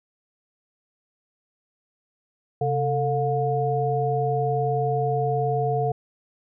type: tone cluster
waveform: sine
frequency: 134.2 / 445.3 / 715 Hz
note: C3 / A4 / F5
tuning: +44 / +21 / +41 cents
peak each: -25 dBFS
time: 2.61-5.92 s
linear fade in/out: 5 ms
effects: none